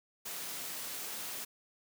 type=high-pass noise; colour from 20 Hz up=white; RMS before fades=-41 dBFS; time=0.25-1.45 s; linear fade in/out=10 ms; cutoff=140 Hz; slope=12 dB/octave; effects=none